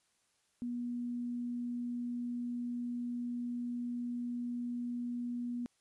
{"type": "tone", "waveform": "sine", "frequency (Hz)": 241.7, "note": "B3", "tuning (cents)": -37, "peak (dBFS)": -35, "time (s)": [0.62, 5.66], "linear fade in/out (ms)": 0, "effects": ["white hiss -75 dBFS RMS until 5.8 s", "resampled to 24000 Hz"]}